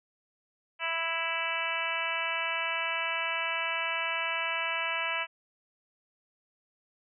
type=harmonic tone; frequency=330 Hz; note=E4; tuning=2 cents sharp; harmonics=2 / 3 / 4 / 5 / 6 / 7 / 8 / 9; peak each=-40 / -37 / -38 / -38 / -39 / -35 / -35 / -38 dBFS; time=0.79-5.27 s; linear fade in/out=50 ms; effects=none